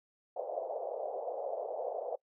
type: band-pass noise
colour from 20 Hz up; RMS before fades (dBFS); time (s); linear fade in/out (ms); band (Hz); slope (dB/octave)
white; -38; 0.36-2.16; 10; 480 to 700; 48
effects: noise-tail reverb RT60 0.1 s tail -23 dB re dry